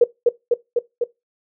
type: tone with echo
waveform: sine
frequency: 476.4 Hz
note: A#4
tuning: 38 cents sharp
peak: -7 dBFS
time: 0.01-0.04 s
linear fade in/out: 5 ms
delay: 250 ms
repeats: 4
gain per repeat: -2 dB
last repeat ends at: 1.04 s
effects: noise-tail reverb RT60 0.2 s tail -19 dB re dry